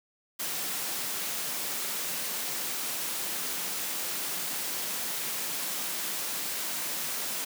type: high-pass noise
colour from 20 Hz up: white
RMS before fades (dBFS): -33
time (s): 0.39-7.45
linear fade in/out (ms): 10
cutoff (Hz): 140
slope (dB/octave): 48
effects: none